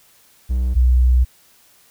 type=tone pair in turn; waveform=triangle / sine; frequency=62.3 / 62.3 Hz; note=B1 / B1; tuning=+16 / +16 cents; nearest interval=unison; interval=0 cents; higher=neither; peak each=-14 / -10 dBFS; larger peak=second; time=0.49-0.75 / 0.75-1.25 s; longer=second; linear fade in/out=20 ms; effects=white hiss -53 dBFS RMS until 1.9 s